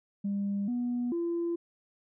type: tone with pitch steps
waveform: sine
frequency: 200.5 / 243.5 / 340.7 Hz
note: G3 / B3 / F4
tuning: +39 / -24 / -43 cents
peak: -27 dBFS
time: 0.24-1.56 s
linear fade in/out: 10 ms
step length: 440 ms
effects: tanh soft clip ceiling -25 dBFS